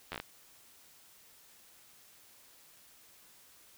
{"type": "slowing click train", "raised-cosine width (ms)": 0.3, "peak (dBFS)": -22, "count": 6, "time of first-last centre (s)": [0.12, 0.2], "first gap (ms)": 11, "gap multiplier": 1.19, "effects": ["white hiss -60 dBFS RMS until 3.77 s"]}